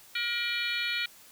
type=harmonic tone with a mistuned harmonic; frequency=475.2 Hz; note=A#4; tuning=33 cents sharp; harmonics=3 / 4 / 5 / 6 / 7 / 8 / 9; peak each=-36 / -37 / -32 / -39 / -39 / -37 / -38 dBFS; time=0.15-1.06 s; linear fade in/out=5 ms; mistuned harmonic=6; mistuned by=+82 cents; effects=white hiss -54 dBFS RMS until 1.31 s